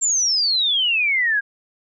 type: exponential sweep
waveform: sine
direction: down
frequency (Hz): 7459 to 1600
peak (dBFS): -16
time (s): 0.01-1.41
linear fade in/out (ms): 20
effects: none